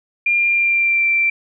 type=tone with pitch glide; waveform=sine; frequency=2399 to 2350 Hz; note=D7 to D7; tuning=+36 to +1 cents; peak=-13 dBFS; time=0.26-1.3 s; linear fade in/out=5 ms; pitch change=-35 cents; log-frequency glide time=0.43-1.06 s; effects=none